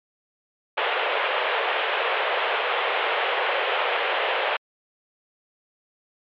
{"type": "band-pass noise", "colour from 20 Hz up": "pink", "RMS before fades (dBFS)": -24, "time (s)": [0.77, 4.57], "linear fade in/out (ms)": 10, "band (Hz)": [440, 3300], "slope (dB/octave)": 48, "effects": ["MP3 96 kbps"]}